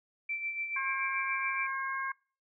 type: tone with tremolo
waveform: sine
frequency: 2338 Hz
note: D7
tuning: 8 cents flat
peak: -31 dBFS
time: 0.29-1.67 s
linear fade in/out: 5 ms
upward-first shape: sine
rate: 7 Hz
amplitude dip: 50%
type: harmonic tone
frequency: 537 Hz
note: C5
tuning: 45 cents sharp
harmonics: 2 / 3 / 4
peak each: -35 / -36 / -41 dBFS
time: 0.76-2.12 s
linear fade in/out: 5 ms
effects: noise-tail reverb RT60 0.4 s tail -24 dB re dry

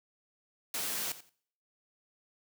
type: noise with echo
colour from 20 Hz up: white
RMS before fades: -35 dBFS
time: 0.74-1.12 s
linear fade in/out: 2 ms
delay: 87 ms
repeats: 2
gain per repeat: -15 dB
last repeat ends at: 1.294 s
effects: noise-tail reverb RT60 0.6 s tail -24 dB re dry + high-pass 150 Hz 12 dB/octave

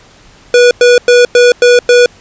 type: tone bursts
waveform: square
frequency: 487.1 Hz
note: B4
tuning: 24 cents flat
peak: -3 dBFS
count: 6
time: 0.54-2.06 s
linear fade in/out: 2 ms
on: 170 ms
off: 100 ms
effects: pink hiss -41 dBFS RMS until 2.2 s + resampled to 16000 Hz

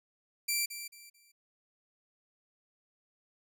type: tone with echo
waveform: 10% pulse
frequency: 2349 Hz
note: D7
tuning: in tune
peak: -20 dBFS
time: 0.48-0.66 s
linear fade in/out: 10 ms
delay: 220 ms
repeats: 3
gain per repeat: -11 dB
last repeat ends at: 1.32 s
effects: none

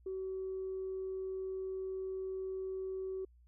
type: tone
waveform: sine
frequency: 379 Hz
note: F#4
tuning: 42 cents sharp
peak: -36 dBFS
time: 0.06-3.25 s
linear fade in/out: 5 ms
effects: tanh soft clip ceiling -32 dBFS + added 60 Hz sine -60 dBFS peak until 3.47 s

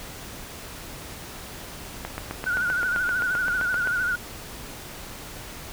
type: click train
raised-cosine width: 0.5 ms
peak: -15 dBFS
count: 15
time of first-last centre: 2.05-3.873 s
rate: 7.68 Hz
type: tone with vibrato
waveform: sine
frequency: 1463 Hz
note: F#6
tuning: 20 cents flat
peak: -22 dBFS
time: 2.46-4.16 s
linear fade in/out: 10 ms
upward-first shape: sine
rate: 13 Hz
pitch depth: 67 cents each way
effects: pink hiss -39 dBFS RMS until 5.72 s

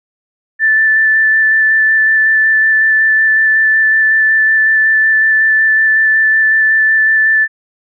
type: tone with vibrato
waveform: sine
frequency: 1760 Hz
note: A6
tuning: in tune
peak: -7 dBFS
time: 0.59-7.48 s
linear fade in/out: 50 ms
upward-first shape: square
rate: 5.4 Hz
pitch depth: 8 cents each way
effects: none

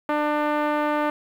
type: tone with low-pass filter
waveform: 5% pulse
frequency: 298.3 Hz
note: D4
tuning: 27 cents sharp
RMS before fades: -23 dBFS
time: 0.09-1.1 s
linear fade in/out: 2 ms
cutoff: 1000 Hz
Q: 0.89
effects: 8-bit

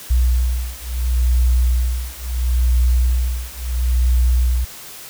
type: beating tone pair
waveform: sine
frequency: 60.9 / 61.63 Hz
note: B1 / B1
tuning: -24 / -3 cents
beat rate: 0.73 Hz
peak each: -17 dBFS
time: 0.1-4.65 s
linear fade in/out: 10 ms
effects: white hiss -36 dBFS RMS until 5.09 s

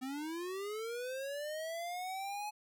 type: linear sweep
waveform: square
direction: up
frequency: 253.4 to 848 Hz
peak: -39 dBFS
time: 0.01-2.51 s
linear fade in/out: 20 ms
effects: none

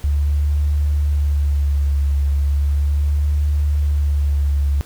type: tone with vibrato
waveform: sine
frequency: 72 Hz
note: D2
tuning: 34 cents flat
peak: -14 dBFS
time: 0.04-4.81 s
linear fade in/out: 0 ms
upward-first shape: sine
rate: 0.36 Hz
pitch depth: 34 cents each way
effects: pink hiss -44 dBFS RMS until 4.85 s

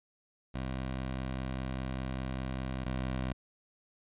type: tone pair in turn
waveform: 15% pulse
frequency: 65 / 64.4 Hz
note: C2 / C2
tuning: -11 / -27 cents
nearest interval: unison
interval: 16 cents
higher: first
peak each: -28 / -26 dBFS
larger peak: second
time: 0.54-2.85 / 2.85-3.33 s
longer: first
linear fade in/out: 10 ms
effects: resampled to 8000 Hz

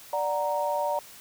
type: chord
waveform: sine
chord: D augmented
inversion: none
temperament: equal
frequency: 587.3 / 740 / 932.3 Hz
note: D5 / F#5 / A#5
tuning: 0 / 0 / 0 cents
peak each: -28 / -33 / -28 dBFS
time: 0.13-0.99 s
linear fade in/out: 2 ms
effects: white hiss -48 dBFS RMS until 1.2 s

